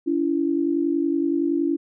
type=tone pair together; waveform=sine; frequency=285.5 / 336.2 Hz; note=D4 / E4; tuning=-49 / +34 cents; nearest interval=minor third; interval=283 cents; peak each=-22 dBFS; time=0.06-1.77 s; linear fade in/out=20 ms; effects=none